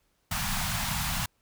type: band-stop noise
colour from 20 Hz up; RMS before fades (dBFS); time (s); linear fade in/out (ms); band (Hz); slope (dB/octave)
pink; -30; 0.31-1.26; 5; 220 to 710; 48
effects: pink hiss -72 dBFS RMS until 1.41 s